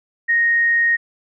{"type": "tone", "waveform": "sine", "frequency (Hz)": 1864.7, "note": "A#6", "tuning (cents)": 0, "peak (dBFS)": -13, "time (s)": [0.28, 0.97], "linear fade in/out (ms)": 20, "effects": []}